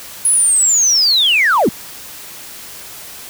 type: linear sweep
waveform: sine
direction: down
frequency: 10548 to 163.7 Hz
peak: -8 dBFS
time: 0.25-1.69 s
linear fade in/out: 2 ms
effects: tanh soft clip ceiling -6 dBFS + white hiss -33 dBFS RMS until 3.29 s